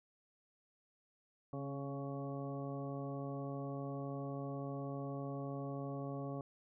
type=harmonic tone with a mistuned harmonic; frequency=139.4 Hz; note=C#3; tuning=10 cents sharp; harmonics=1 / 2 / 3 / 4 / 5 / 6 / 8; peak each=-43 / -45 / -49 / -48 / -51 / -58 / -53 dBFS; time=1.53-6.41 s; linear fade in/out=2 ms; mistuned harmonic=2; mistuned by=-22 cents; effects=none